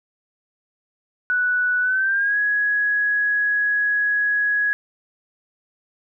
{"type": "tone with pitch glide", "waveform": "sine", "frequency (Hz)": [1480, 1670.9], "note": ["F#6", "G#6"], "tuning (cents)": [0, 10], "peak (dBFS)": -17, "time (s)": [1.3, 4.73], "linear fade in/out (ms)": 0, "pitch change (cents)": 210, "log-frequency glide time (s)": [1.81, 2.38], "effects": []}